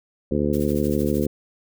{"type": "harmonic tone", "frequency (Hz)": 73.3, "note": "D2", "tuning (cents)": -3, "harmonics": [1, 2, 3, 4, 5, 6, 7], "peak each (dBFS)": [-29, -28, -24, -26, -26, -28, -29], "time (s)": [0.31, 1.27], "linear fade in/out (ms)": 5}
{"type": "noise with tremolo", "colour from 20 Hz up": "blue", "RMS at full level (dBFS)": -38, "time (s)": [0.53, 1.26], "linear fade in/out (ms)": 2, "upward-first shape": "sine", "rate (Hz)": 13, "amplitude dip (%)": 70}
{"effects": []}